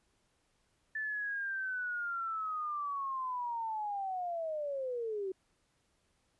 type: linear sweep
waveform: sine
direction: down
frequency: 1760 to 370 Hz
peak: -34 dBFS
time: 0.95-5.32 s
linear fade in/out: 5 ms
effects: pink hiss -75 dBFS RMS until 6.39 s + resampled to 24000 Hz